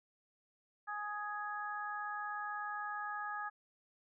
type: harmonic tone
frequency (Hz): 416.6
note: G#4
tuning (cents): +5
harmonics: 2 / 3 / 4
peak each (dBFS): -43 / -42 / -43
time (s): 0.87-3.5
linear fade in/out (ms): 20
effects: none